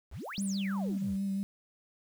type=exponential two-way sweep; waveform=sine; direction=up then down; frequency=39.54 to 11175 to 55.8 Hz; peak=-38 dBFS; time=0.1-1.17 s; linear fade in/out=50 ms; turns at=0.43 s
type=tone with vibrato; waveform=sine; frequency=196 Hz; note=G3; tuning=in tune; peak=-29 dBFS; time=0.38-1.43 s; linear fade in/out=0 ms; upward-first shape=triangle; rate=6.1 Hz; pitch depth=24 cents each way
effects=tanh soft clip ceiling -25 dBFS + 9-bit